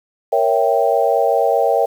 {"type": "chord", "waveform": "sine", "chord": "A# diminished seventh", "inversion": "none", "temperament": "equal", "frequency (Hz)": [466.2, 554.4, 659.3, 784], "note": ["A#4", "C#5", "E5", "G5"], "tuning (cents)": [0, 0, 0, 0], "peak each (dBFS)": -18, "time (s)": [0.32, 1.86], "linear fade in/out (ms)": 10, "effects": ["7-bit"]}